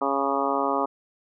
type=harmonic tone with a mistuned harmonic; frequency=138.59 Hz; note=C#3; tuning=in tune; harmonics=2 / 3 / 4 / 5 / 6 / 7 / 8 / 9; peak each=-30 / -30 / -30 / -30 / -30 / -30 / -30 / -30 dBFS; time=0.01-0.86 s; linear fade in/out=10 ms; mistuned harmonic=9; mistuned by=-29 cents; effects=none